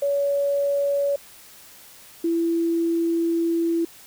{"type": "tone pair in turn", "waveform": "sine", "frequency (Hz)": [565, 334.4], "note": ["C#5", "E4"], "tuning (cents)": [33, 25], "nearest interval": "major sixth", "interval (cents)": 908, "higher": "first", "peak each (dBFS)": -19, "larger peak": "neither", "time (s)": [[0.02, 1.16], [2.24, 3.85]], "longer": "second", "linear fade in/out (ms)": 5, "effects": ["white hiss -47 dBFS RMS until 4.06 s"]}